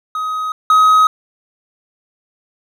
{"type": "tone pair in turn", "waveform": "triangle", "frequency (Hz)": [1260, 1265.4], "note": ["D#6", "D#6"], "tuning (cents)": [21, 29], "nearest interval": "unison", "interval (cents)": 8, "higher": "second", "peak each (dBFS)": [-16, -5], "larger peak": "second", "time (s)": [[0.15, 0.52], [0.7, 1.07]], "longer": "neither", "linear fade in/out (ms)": 2, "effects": []}